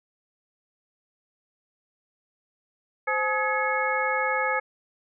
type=tone cluster; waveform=sine; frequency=520 / 853 / 1269 / 1681 / 2180 Hz; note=C5 / G#5 / D#6 / G#6 / C#7; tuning=-11 / +46 / +34 / +20 / -29 cents; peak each=-29 dBFS; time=3.07-4.6 s; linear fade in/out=10 ms; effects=none

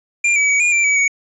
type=tone with pitch steps; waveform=square; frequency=2390 / 2285 / 2266 / 2427 / 2354 / 2281 / 2240 Hz; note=D7 / D7 / C#7 / D#7 / D7 / C#7 / C#7; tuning=+30 / -48 / +37 / -44 / +3 / +49 / +18 cents; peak=-13 dBFS; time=0.24-1.08 s; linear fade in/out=5 ms; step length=120 ms; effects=resampled to 22050 Hz

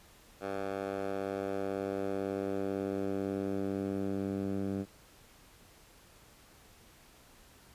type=tone with band-pass filter sweep; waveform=10% pulse; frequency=98 Hz; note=G2; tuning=in tune; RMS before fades=-35 dBFS; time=0.4-4.86 s; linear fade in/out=50 ms; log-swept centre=780 to 210 Hz; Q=1; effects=pink hiss -59 dBFS RMS until 7.74 s + resampled to 32000 Hz

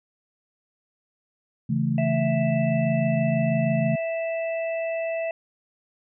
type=chord; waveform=sine; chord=A major; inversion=first; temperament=equal; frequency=138.59 / 164.81 / 220 Hz; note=C#3 / E3 / A3; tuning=0 / 0 / 0 cents; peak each=-25 / -26 / -25 dBFS; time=1.69-3.96 s; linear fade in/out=10 ms
type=harmonic tone; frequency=659 Hz; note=E5; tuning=1 cent flat; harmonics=1 / 3 / 4; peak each=-25 / -39 / -36 dBFS; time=1.98-5.31 s; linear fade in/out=2 ms
effects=none

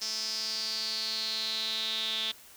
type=tone with band-pass filter sweep; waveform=sawtooth; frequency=220 Hz; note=A3; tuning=in tune; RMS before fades=-33 dBFS; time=0.01-2.32 s; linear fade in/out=10 ms; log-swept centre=5300 to 3500 Hz; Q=8.2; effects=white hiss -53 dBFS RMS until 2.56 s

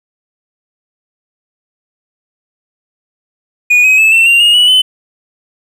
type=tone with pitch steps; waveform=triangle; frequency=2457 / 2532 / 2609 / 2689 / 2771 / 2855 / 2942 / 3032 Hz; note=D#7 / D#7 / E7 / E7 / F7 / F7 / F#7 / F#7; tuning=-22 / +30 / -18 / +34 / -14 / +37 / -11 / +42 cents; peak=-3 dBFS; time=3.7-4.82 s; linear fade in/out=10 ms; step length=140 ms; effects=none

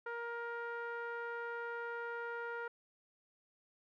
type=tone with low-pass filter; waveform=sawtooth; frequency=470 Hz; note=A#4; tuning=14 cents sharp; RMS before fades=-42 dBFS; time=0.06-2.68 s; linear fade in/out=5 ms; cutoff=1500 Hz; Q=3.4; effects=none

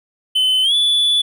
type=tone with pitch glide; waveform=triangle; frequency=3041 to 3453 Hz; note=F#7 to A7; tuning=+47 to -33 cents; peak=-11 dBFS; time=0.35-1.22 s; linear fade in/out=10 ms; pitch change=+220 cents; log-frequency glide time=0.63-0.74 s; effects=none

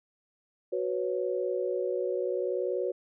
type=chord; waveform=sine; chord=F# suspended fourth; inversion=none; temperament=equal; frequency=370 / 493.9 / 554.4 Hz; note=F#4 / B4 / C#5; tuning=0 / 0 / 0 cents; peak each=-31 / -32 / -33 dBFS; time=0.72-2.92 s; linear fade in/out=10 ms; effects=none

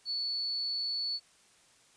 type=tone; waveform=sine; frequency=4439 Hz; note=C#8; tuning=2 cents sharp; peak=-31 dBFS; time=0.05-1.2 s; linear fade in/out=50 ms; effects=white hiss -63 dBFS RMS until 1.96 s + resampled to 22050 Hz

